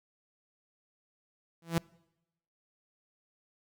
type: tone with exponential growth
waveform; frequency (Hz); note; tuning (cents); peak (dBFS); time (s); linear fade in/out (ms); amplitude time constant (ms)
sawtooth; 166.7; E3; +20; -19; 1.62-1.78; 2; 33
effects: noise-tail reverb RT60 0.9 s tail -25 dB re dry